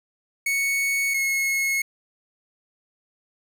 45% pulse tone pair in turn, 2217 / 2176 Hz, C#7 / C#7, 0 / -33 cents, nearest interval unison, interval 33 cents, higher first, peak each -21 dBFS, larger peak neither, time 0.46-1.14 / 1.14-1.82 s, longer neither, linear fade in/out 5 ms, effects none

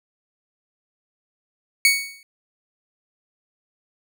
sawtooth tone with exponential decay, 2229 Hz, C#7, 9 cents sharp, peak -7 dBFS, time 1.85-2.23 s, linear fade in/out 1 ms, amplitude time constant 82 ms, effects none

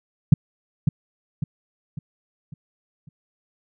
sine tone with echo, 147 Hz, D3, 2 cents sharp, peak -5 dBFS, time 0.32-0.34 s, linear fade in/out 5 ms, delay 550 ms, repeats 5, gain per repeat -7 dB, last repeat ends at 3.09 s, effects none

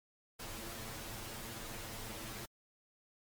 pink noise with comb filter, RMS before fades -45 dBFS, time 0.39-2.46 s, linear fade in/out 10 ms, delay 8.9 ms, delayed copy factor +1, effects MP3 96 kbps

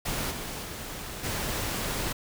pink noise with level steps, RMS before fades -31 / -36 / -38 / -31 dBFS, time 0.05-2.13 s, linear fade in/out 10 ms, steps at 0.3 / 0.62 / 1.23 s, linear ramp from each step 20 ms, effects none

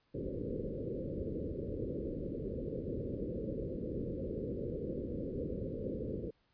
white low-pass noise, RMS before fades -39 dBFS, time 0.14-6.31 s, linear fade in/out 10 ms, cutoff 540 Hz, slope 96 dB/octave, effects pink hiss -75 dBFS RMS until 6.53 s + resampled to 11025 Hz

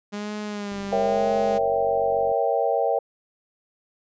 sawtooth tone with vibrato, 204.5 Hz, G#3, 26 cents flat, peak -25 dBFS, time 0.12-1.59 s, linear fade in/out 20 ms, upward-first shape sine, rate 1 Hz, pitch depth 50 cents each way
click train, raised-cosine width 3 ms, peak -32 dBFS, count 76, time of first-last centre 0.72-2.316 s, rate 47 Hz
sine chord, A# diminished seventh, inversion none, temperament equal, 466.2 / 554.4 / 659.3 / 784 Hz, A#4 / C#5 / E5 / G5, 0 / 0 / 0 / 0 cents, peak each -25 dBFS, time 0.92-2.99 s, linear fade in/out 5 ms
effects resampled to 16000 Hz

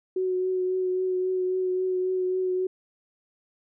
sine tone with vibrato, 370 Hz, F#4, in tune, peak -23 dBFS, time 0.16-2.67 s, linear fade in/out 5 ms, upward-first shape triangle, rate 3.7 Hz, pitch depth 19 cents each way, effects none

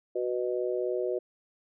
harmonic tone, 123.47 Hz, B2, in tune, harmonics 3 / 4 / 5, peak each -30 / -32 / -34 dBFS, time 0.15-1.19 s, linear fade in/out 10 ms, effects none

